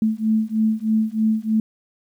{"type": "beating tone pair", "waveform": "sine", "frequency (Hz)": [217.4, 220.6], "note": ["A3", "A3"], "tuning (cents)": [-21, 5], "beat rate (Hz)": 3.2, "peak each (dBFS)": -20, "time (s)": [0.02, 1.6], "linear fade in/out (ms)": 2, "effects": ["9-bit"]}